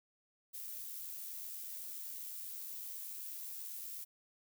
violet noise with amplitude modulation, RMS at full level -44 dBFS, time 0.53-4.05 s, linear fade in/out 20 ms, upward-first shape sine, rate 87.9 Hz, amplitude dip 30%, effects none

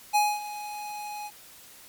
square tone with ADSR envelope, 835 Hz, G#5, 9 cents sharp, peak -19 dBFS, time 0.13-1.31 s, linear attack 25 ms, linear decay 240 ms, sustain -16 dB, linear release 48 ms, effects white hiss -50 dBFS RMS until 1.88 s + MP3 96 kbps

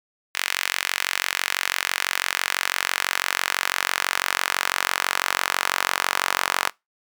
sawtooth tone with high-pass filter sweep, 46.02 Hz, F#1, 9 cents flat, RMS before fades -25 dBFS, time 0.34-6.7 s, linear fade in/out 20 ms, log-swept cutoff 2000 to 1200 Hz, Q 1.4, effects noise-tail reverb RT60 0.2 s tail -22 dB re dry

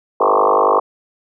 sine tone with frequency modulation, 780 Hz, G5, 9 cents flat, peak -10 dBFS, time 0.2-0.8 s, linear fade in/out 10 ms, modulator 50.9 Hz, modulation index 7.5, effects none

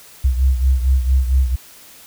sine beating tone pair, 64.4 / 68.8 Hz, C2 / C#2, -27 / -12 cents, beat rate 4.4 Hz, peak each -13 / -19 dBFS, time 0.24-1.56 s, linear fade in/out 10 ms, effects white hiss -43 dBFS RMS until 2.06 s

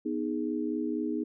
sine chord, G# minor, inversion first, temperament equal, 246.9 / 311.1 / 415.3 Hz, B3 / D#4 / G#4, 0 / 0 / 0 cents, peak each -33 / -31 / -36 dBFS, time 0.05-1.24 s, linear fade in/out 10 ms, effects none

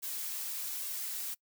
blue noise with flanger, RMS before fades -38 dBFS, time 0.02-1.35 s, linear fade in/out 20 ms, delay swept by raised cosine 1.8 to 4.3 ms, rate 1.2 Hz, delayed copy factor +0.55, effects noise-tail reverb RT60 0.1 s tail -24 dB re dry

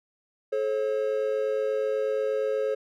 triangle tone pair together, 431.1 / 539.4 Hz, A4 / C#5, -35 / -47 cents, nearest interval major third, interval 388 cents, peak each -25 dBFS, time 0.52-2.75 s, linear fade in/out 10 ms, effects none

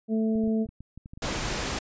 harmonic tone, 220.7 Hz, A3, 5 cents sharp, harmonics 1 / 2 / 3, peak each -23 / -31 / -38 dBFS, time 0.08-0.67 s, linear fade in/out 50 ms
clicks, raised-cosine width 5 ms, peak -30 dBFS, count 10, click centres 0.356 / 0.438 / 0.477 / 0.659 / 0.69 / 0.806 / 0.976 / 1.059 / 1.135 / 1.175 s
pink noise, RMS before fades -30 dBFS, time 1.22-1.79 s, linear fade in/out 5 ms
effects resampled to 16000 Hz

